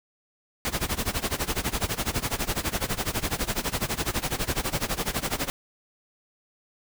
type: noise with tremolo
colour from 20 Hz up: pink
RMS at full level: -25 dBFS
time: 0.65-5.5 s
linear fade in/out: 0 ms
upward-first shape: sine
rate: 12 Hz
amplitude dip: 90%
effects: none